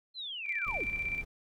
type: linear sweep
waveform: sine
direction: down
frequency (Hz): 4200 to 93.5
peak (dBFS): -37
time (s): 0.14-0.87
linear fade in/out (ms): 50
type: tone with tremolo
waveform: sine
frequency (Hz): 2349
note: D7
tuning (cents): 0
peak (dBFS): -30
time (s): 0.43-1.24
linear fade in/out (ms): 50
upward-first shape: square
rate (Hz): 16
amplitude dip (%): 50
type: noise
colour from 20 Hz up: brown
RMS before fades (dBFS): -44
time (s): 0.66-1.25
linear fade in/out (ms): 10
effects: none